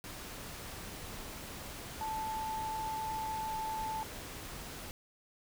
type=tone in noise; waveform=sine; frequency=877 Hz; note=A5; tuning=6 cents flat; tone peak=-35 dBFS; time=2.01-4.03 s; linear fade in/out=0 ms; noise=pink; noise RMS=-45 dBFS; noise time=0.04-4.91 s; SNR=+7 dB; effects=none